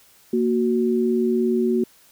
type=tone pair together; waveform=sine; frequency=233.1 / 370 Hz; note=A#3 / F#4; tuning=0 / 0 cents; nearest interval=minor sixth; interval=800 cents; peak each=-20 dBFS; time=0.33-1.84 s; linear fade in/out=5 ms; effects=white hiss -54 dBFS RMS until 2.11 s